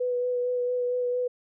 sine tone with vibrato, 493.9 Hz, B4, in tune, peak -24 dBFS, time 0-1.28 s, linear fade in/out 10 ms, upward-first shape sine, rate 4.4 Hz, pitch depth 15 cents each way, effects none

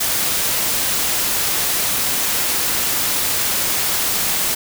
white noise, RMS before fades -19 dBFS, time 0-4.55 s, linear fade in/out 10 ms, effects none

